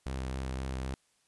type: tone with vibrato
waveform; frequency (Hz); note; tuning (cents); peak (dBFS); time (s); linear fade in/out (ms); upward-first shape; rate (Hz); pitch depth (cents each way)
sawtooth; 65.41; C2; 0; -30; 0.06-0.94; 0; sine; 3.8; 22
effects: white hiss -71 dBFS RMS until 1.27 s + resampled to 24000 Hz